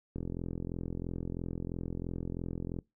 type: click train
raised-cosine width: 3 ms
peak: -24 dBFS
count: 114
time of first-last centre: 0.16-2.788 s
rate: 43 Hz
effects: noise-tail reverb RT60 0.2 s tail -22 dB re dry